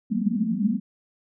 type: band-pass noise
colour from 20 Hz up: white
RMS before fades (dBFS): -24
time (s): 0.1-0.8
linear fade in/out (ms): 20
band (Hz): 190 to 240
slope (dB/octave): 96
effects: none